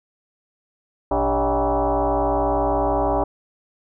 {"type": "tone with frequency modulation", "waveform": "sine", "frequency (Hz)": 118.9, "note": "A#2", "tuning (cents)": 35, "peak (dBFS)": -17, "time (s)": [1.11, 3.24], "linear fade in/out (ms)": 5, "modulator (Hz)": 172, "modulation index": 5.1, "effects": []}